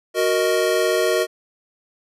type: chord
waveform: square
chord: D# minor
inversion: first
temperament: equal with one note detuned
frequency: 370 / 466.2 / 624.1 Hz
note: F#4 / A#4 / D#5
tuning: 0 / 0 / +5 cents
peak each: -22 dBFS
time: 0.14-1.27 s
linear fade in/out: 50 ms
effects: resampled to 32000 Hz